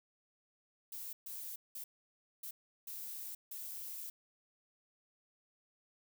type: noise bursts at uneven times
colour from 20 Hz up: violet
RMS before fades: -45 dBFS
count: 6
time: 0.92-1.13 / 1.26-1.56 / 1.75-1.84 / 2.43-2.51 / 2.87-3.35 / 3.51-4.1 s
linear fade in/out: 5 ms
effects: none